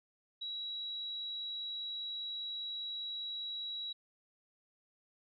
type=tone; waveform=sine; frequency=3885 Hz; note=B7; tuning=29 cents flat; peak=-38 dBFS; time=0.41-3.93 s; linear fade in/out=10 ms; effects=none